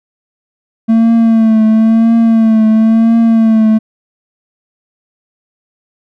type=tone with vibrato; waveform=triangle; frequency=224 Hz; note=A3; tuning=31 cents sharp; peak=-3 dBFS; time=0.88-3.79 s; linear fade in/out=20 ms; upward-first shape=triangle; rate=0.98 Hz; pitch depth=48 cents each way; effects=none